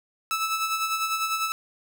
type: tone with tremolo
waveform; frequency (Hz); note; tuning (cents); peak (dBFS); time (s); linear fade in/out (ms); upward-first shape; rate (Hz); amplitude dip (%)
sawtooth; 1310; E6; -11; -19; 0.31-1.52; 0; sine; 10; 50
effects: none